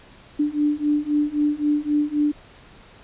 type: beating tone pair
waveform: sine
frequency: 293.7 / 297.5 Hz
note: D4 / D4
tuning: 0 / +22 cents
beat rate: 3.8 Hz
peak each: -22 / -21 dBFS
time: 0.39-2.32 s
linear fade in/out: 10 ms
effects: pink hiss -48 dBFS RMS until 3.03 s + resampled to 8000 Hz